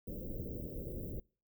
pink band-stop noise, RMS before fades -42 dBFS, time 0.07-1.2 s, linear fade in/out 5 ms, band 590 to 16000 Hz, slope 96 dB/octave, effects noise-tail reverb RT60 0.4 s tail -26 dB re dry

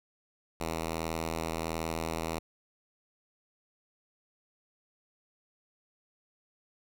5% pulse tone with vibrato, 81.4 Hz, E2, 21 cents flat, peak -21 dBFS, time 0.6-2.39 s, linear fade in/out 5 ms, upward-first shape sine, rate 9.6 Hz, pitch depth 10 cents each way, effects none

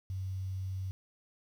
sine tone with quantisation, 94.6 Hz, F#2, 39 cents sharp, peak -34 dBFS, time 0.1-0.91 s, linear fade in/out 0 ms, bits 10, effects none

